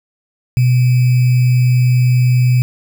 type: tone with sample-and-hold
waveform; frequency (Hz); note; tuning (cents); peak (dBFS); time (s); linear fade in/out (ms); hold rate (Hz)
sine; 125; B2; +21; -8; 0.57-2.62; 0; 2450
effects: none